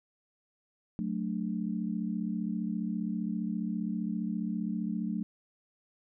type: chord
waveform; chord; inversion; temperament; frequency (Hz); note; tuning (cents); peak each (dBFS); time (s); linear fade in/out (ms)
sine; D major; first; equal; 185 / 220 / 293.7; F#3 / A3 / D4; 0 / 0 / 0; -34 / -33 / -39; 0.99-5.23; 0
effects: none